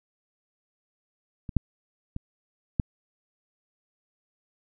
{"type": "clicks", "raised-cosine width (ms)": 5, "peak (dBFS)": [-23, -8, -20, -10], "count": 4, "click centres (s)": [1.492, 1.567, 2.164, 2.798], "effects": []}